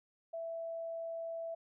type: tone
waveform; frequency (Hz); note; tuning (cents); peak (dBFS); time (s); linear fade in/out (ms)
sine; 662; E5; +7; -38; 0.33-1.55; 10
effects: none